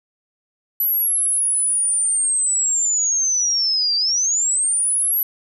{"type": "linear two-way sweep", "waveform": "sine", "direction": "down then up", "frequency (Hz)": [11870, 4638, 11870], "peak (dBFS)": -16, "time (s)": [0.8, 5.23], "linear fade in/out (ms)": 2, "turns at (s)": 3.96, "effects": []}